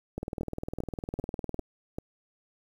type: two click trains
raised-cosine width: 2 ms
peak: -20 / -20 dBFS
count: 5 / 29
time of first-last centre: 0.41-1.985 / 0.18-1.594 s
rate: 2.54 / 19.8 Hz
effects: 9-bit